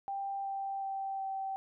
sine tone with pitch steps, 789 / 784 / 779 / 774.1 Hz, G5 / G5 / G5 / G5, +11 / 0 / -11 / -22 cents, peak -34 dBFS, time 0.08-1.56 s, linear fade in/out 0 ms, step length 370 ms, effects none

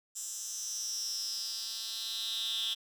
10% pulse tone with high-pass filter sweep, 223 Hz, A3, 23 cents sharp, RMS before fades -37 dBFS, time 0.15-2.75 s, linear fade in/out 20 ms, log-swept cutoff 7100 to 3400 Hz, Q 7.3, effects none

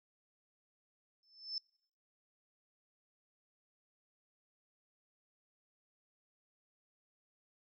sine tone with exponential growth, 5274 Hz, E8, in tune, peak -34 dBFS, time 1.23-1.58 s, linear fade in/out 1 ms, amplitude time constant 76 ms, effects noise-tail reverb RT60 0.7 s tail -26 dB re dry

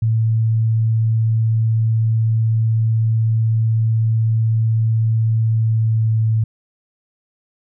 sine tone with pitch glide, 112 to 110.91 Hz, A2 to A2, +31 to +14 cents, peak -13 dBFS, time 0.02-6.44 s, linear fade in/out 5 ms, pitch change -17 cents, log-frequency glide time 5.47-6.17 s, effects none

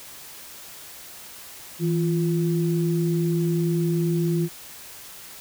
sine tone pair together, 163.67 / 346.8 Hz, E3 / F4, -12 / -12 cents, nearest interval octave + minor second, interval 1300 cents, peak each -21 / -25 dBFS, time 1.79-4.49 s, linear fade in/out 50 ms, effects white hiss -42 dBFS RMS until 5.4 s

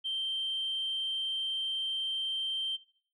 sine tone, 3136 Hz, G7, in tune, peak -30 dBFS, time 0.04-2.77 s, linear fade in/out 20 ms, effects noise-tail reverb RT60 0.5 s tail -17 dB re dry + tanh soft clip ceiling -27 dBFS

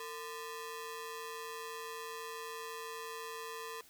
sawtooth ring-modulated tone, 740 Hz, F#5, in tune, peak -35 dBFS, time 0-3.81 s, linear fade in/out 2 ms, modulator 286 Hz, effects white hiss -61 dBFS RMS until 3.89 s

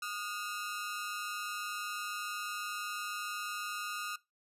sawtooth ring-modulated tone, 1333 Hz, E6, 19 cents sharp, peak -30 dBFS, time 0.02-4.16 s, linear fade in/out 5 ms, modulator 100 Hz, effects noise-tail reverb RT60 0.2 s tail -20 dB re dry + resampled to 32000 Hz

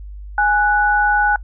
sine tone pair together, 830.6 / 1480 Hz, G#5 / F#6, 0 / 0 cents, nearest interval minor seventh, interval 1000 cents, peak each -15 dBFS, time 0.38-1.36 s, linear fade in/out 2 ms, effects noise-tail reverb RT60 0.1 s tail -23 dB re dry + added 50 Hz sine -30 dBFS peak until 1.43 s

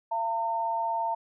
sine tone pair together, 680 / 908.7 Hz, F5 / A#5, -46 / -44 cents, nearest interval perfect fourth, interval 502 cents, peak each -32 / -27 dBFS, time 0.11-1.15 s, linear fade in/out 10 ms, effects none

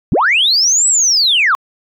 sine linear two-way sweep, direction up then down, 87.7 to 7960 to 1039 Hz, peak -8 dBFS, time 0.12-1.55 s, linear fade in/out 0 ms, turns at 0.88 s, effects tanh soft clip ceiling -4 dBFS

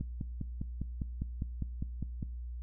click train, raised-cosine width 5 ms, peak -23 dBFS, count 12, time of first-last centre 0.01-2.228 s, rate 4.96 Hz, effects noise-tail reverb RT60 0.6 s tail -21 dB re dry + added 60 Hz sine -38 dBFS peak until 2.62 s

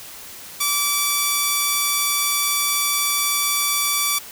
5% pulse tone, 1156 Hz, D6, 28 cents flat, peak -6 dBFS, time 0.6-4.19 s, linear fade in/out 10 ms, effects white hiss -38 dBFS RMS until 4.31 s

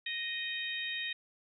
harmonic tone, 622 Hz, D#5, 1 cent flat, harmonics 3 / 4 / 5 / 6, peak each -39 / -40 / -43 / -39 dBFS, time 0.06-1.13 s, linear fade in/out 5 ms, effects none

